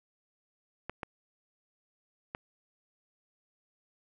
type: clicks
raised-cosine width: 0.5 ms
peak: -21 dBFS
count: 3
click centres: 0.896 / 1.032 / 2.349 s
effects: none